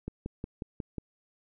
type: click train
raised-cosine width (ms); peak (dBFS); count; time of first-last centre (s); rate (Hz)
3; -22; 6; 0.08-0.983; 5.54
effects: none